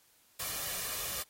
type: noise with comb filter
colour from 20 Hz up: white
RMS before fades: -37 dBFS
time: 0.39-1.23 s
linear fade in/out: 10 ms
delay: 1.7 ms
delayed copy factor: +0.5
effects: white hiss -66 dBFS RMS until 1.29 s + AAC 48 kbps